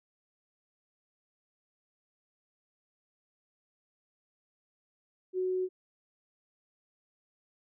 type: tone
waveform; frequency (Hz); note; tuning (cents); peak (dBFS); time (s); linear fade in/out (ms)
sine; 370; F#4; 0; -28; 5.33-5.69; 50
effects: none